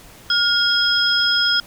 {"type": "tone cluster", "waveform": "sine", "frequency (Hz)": [1420, 3288, 5110], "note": ["F6", "G#7", "D#8"], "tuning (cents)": [28, -18, 45], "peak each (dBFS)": -19, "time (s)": [0.3, 1.6], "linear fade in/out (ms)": 2, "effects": ["pink hiss -44 dBFS RMS until 1.66 s"]}